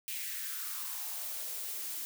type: noise with high-pass filter sweep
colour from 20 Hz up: blue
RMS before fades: -39 dBFS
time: 0.08-2.05 s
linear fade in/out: 0 ms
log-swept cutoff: 2400 to 260 Hz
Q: 3.3
effects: none